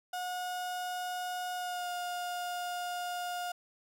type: tone with pitch glide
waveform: 35% pulse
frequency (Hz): 724 to 711.6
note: F#5 to F5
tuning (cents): -38 to +32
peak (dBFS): -33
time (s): 0.13-3.52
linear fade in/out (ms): 5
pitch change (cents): -30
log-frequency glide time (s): 1.55-1.9
effects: none